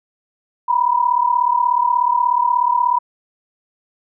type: tone pair together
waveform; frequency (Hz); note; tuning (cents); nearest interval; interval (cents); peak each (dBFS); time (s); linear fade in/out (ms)
sine; 958 / 994.6; A#5 / B5; +47 / +12; minor second; 65; -16; 0.68-2.99; 10
effects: none